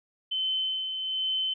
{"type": "tone with tremolo", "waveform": "sine", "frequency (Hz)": 3063, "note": "G7", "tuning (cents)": -41, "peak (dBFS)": -25, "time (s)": [0.31, 1.54], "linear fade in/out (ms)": 10, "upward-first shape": "sine", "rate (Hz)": 1.2, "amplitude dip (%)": 45, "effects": []}